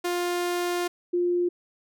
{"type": "tone pair in turn", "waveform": ["sawtooth", "sine"], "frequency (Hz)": [352.2, 352.2], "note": ["F4", "F4"], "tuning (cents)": [15, 15], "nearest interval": "unison", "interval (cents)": 0, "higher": "neither", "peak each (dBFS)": -21, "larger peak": "neither", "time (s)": [[0.04, 0.88], [1.13, 1.49]], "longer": "first", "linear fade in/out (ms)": 10, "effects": []}